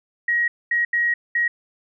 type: tone bursts at uneven times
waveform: sine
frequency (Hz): 1895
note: A#6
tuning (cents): +28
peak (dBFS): -17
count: 4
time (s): 0.28-0.48 / 0.71-0.85 / 0.93-1.14 / 1.35-1.48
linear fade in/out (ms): 5
effects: none